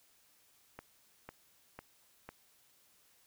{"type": "click train", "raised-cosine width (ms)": 0.5, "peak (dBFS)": -30, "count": 4, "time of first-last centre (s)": [0.79, 2.29], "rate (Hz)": 2, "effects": ["white hiss -68 dBFS RMS until 3.26 s"]}